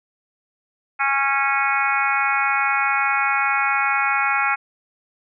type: harmonic tone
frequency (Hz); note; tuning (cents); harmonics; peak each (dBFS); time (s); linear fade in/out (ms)
275.2; C#4; -12; 3 / 4 / 5 / 6 / 7 / 8 / 9; -24 / -27 / -22 / -27 / -29 / -24 / -26; 0.99-4.56; 20
effects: none